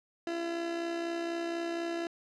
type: tone with amplitude modulation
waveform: 30% pulse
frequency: 338.1 Hz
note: E4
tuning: 44 cents sharp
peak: -28 dBFS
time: 0.27-2.07 s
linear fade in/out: 2 ms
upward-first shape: sine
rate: 64.1 Hz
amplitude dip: 40%
effects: low-pass 5000 Hz 12 dB/octave